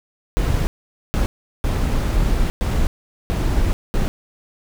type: noise bursts at uneven times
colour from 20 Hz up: brown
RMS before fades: -18 dBFS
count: 6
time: 0.37-0.67 / 1.14-1.26 / 1.64-2.5 / 2.61-2.87 / 3.3-3.73 / 3.94-4.08 s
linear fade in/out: 0 ms
effects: none